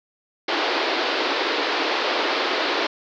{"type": "band-pass noise", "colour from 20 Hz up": "pink", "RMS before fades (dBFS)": -23, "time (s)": [0.48, 2.87], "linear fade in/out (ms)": 5, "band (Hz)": [300, 4800], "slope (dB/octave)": 48, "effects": []}